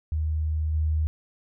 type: tone with level steps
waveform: sine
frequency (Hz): 77.78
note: D#2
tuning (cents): 0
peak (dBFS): -23 / -21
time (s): 0.12-1.07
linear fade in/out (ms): 0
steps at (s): 0.73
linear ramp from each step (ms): 20
effects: none